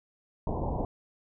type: low-pass noise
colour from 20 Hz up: pink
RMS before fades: -31 dBFS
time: 0.47-0.85 s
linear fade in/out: 2 ms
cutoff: 1000 Hz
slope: 96 dB/octave
effects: none